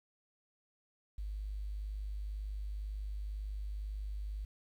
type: tone with quantisation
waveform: sine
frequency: 51 Hz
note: G#1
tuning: 31 cents flat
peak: -37 dBFS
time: 1.18-4.45 s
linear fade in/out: 5 ms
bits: 11
effects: none